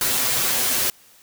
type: noise with comb filter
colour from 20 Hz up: white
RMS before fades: -21 dBFS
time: 0.01-0.9 s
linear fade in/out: 2 ms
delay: 7.9 ms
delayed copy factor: +0.9
effects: white hiss -52 dBFS RMS until 1.22 s